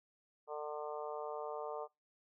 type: harmonic tone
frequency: 150 Hz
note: D3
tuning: 37 cents sharp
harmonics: 3 / 4 / 5 / 6 / 7 / 8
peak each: -43 / -45 / -47 / -49 / -50 / -51 dBFS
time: 0.47-1.88 s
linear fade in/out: 50 ms
effects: noise-tail reverb RT60 0.2 s tail -22 dB re dry